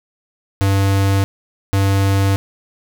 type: tone pair in turn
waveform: square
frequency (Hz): 98 / 98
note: G2 / G2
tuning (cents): 0 / 0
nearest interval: unison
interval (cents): 0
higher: neither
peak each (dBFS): -13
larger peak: neither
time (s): 0.61-1.24 / 1.73-2.36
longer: neither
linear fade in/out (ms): 0
effects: none

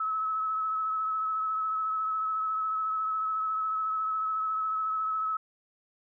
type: tone with vibrato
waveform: sine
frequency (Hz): 1293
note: E6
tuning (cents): -34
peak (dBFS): -27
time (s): 0-5.37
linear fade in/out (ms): 5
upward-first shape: sine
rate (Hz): 14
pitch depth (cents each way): 20
effects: none

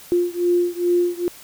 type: beating tone pair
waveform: sine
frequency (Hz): 350.2 / 352.6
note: F4 / F4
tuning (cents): +5 / +17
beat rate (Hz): 2.4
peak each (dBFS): -19 / -20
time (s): 0.12-1.28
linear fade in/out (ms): 0
effects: white hiss -43 dBFS RMS until 1.43 s

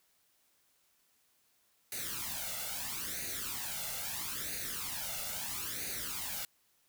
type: noise with flanger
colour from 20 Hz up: white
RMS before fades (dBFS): -39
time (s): 1.92-6.45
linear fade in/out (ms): 2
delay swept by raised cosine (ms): 0.46 to 1.46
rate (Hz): 0.76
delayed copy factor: +0.75
effects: white hiss -72 dBFS RMS until 6.88 s

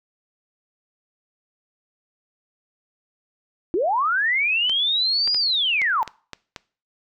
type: linear two-way sweep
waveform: sine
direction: up then down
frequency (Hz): 311.1 to 4978 to 831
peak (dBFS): -18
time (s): 3.74-6.03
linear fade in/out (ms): 0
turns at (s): 5.36
type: clicks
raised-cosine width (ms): 0.2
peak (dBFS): -15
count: 7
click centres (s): 4.696 / 5.276 / 5.346 / 5.817 / 6.077 / 6.333 / 6.562
effects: noise-tail reverb RT60 0.4 s tail -21 dB re dry

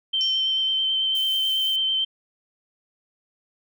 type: tone with vibrato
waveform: sine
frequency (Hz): 3103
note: G7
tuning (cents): -18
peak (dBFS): -20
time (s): 0.13-2.05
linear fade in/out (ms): 10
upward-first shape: square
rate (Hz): 9.1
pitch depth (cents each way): 13
type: tone with exponential decay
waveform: sine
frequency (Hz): 5500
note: F8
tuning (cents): -27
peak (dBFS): -26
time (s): 0.21-0.86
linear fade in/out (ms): 0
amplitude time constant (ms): 140
type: noise with tremolo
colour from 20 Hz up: violet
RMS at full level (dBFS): -37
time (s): 1.15-1.76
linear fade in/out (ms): 2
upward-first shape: triangle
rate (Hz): 6.5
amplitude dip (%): 25
effects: none

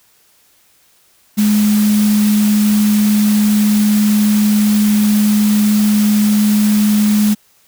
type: tone in noise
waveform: sine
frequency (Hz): 210.1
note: G#3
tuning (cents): +20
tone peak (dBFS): -9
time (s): 1.37-7.35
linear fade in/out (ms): 20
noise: white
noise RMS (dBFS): -24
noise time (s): 1.37-7.35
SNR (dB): +12
effects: white hiss -53 dBFS RMS until 7.67 s

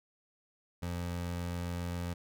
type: tone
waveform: 25% pulse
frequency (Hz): 87.31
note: F2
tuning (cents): 0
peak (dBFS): -31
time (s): 0.82-2.14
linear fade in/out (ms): 10
effects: none

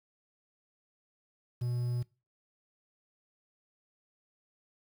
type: tone with quantisation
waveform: triangle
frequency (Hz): 121.9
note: B2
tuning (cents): -22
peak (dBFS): -28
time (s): 1.61-2.03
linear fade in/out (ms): 10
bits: 9
effects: noise-tail reverb RT60 0.3 s tail -22 dB re dry

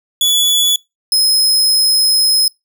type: tone pair in turn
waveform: sawtooth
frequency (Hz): 3419 / 5123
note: G#7 / D#8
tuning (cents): +50 / +50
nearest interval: perfect fifth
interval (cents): 700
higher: second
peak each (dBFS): -7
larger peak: neither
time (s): 0.21-0.76 / 1.12-2.48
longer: second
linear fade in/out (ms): 2
effects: noise-tail reverb RT60 0.2 s tail -25 dB re dry

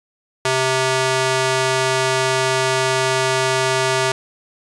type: tone with high-pass filter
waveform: square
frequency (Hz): 130.81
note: C3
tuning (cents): 0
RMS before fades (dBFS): -18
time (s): 0.45-4.12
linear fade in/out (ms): 2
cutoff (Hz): 410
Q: 0.53
effects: resampled to 22050 Hz + 7-bit

